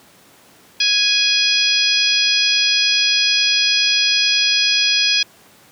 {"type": "harmonic tone", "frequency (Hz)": 830.6, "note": "G#5", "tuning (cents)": 0, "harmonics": [2, 3, 4, 5, 6, 7], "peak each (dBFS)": [-27, -19, -18, -23, -18, -27], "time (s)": [0.8, 5.23], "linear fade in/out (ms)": 5, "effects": ["pink hiss -48 dBFS RMS until 5.71 s", "high-pass 150 Hz 12 dB/octave"]}